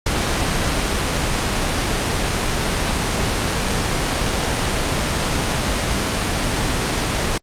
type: noise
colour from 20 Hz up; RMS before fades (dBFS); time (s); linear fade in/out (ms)
pink; -19; 0.06-7.38; 5
effects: low-pass 8000 Hz 12 dB/octave + Opus 48 kbps